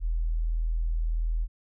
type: tone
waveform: sine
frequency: 40.75 Hz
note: E1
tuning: 19 cents flat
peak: -24 dBFS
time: 0-1.48 s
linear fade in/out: 50 ms
effects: none